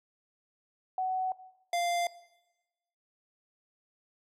sine / square tone pair in turn, 748 / 695 Hz, F#5 / F5, +19 / -9 cents, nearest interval minor second, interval 128 cents, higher first, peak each -28 dBFS, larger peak neither, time 0.98-1.32 / 1.73-2.07 s, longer neither, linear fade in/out 2 ms, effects noise-tail reverb RT60 1.0 s tail -18 dB re dry + low-pass 11000 Hz 12 dB/octave

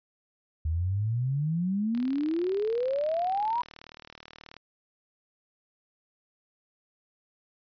sine exponential sweep, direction up, 76.2 to 987.8 Hz, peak -25 dBFS, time 0.65-3.62 s, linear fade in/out 5 ms
click train, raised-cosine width 0.2 ms, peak -27 dBFS, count 102, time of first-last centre 1.95-4.567 s, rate 38.6 Hz
effects resampled to 11025 Hz

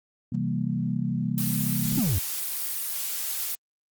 sine chord, C dominant seventh, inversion none, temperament equal, 130.81 / 164.81 / 196 / 233.1 Hz, C3 / E3 / G3 / Bb3, 0 / 0 / 0 / 0 cents, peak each -30 dBFS, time 0.32-2 s, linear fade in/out 5 ms
blue noise, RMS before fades -30 dBFS, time 1.38-3.55 s, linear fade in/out 0 ms
brown noise with exponential decay, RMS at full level -35 dBFS, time 1.92-2 s, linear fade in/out 5 ms, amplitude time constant 17 ms
triangle exponential sweep, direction down, 304.4 to 77.78 Hz, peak -20 dBFS, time 1.97-2.19 s, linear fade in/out 10 ms
effects Opus 32 kbps

